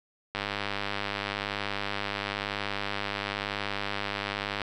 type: click train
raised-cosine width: 0.3 ms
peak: -14 dBFS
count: 432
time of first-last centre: 0.35-4.617 s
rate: 101 Hz
effects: none